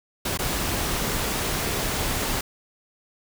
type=noise with dropouts; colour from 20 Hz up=pink; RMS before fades=-26 dBFS; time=0.25-2.41 s; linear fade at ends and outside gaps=5 ms; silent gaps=0.375-0.389 s; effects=none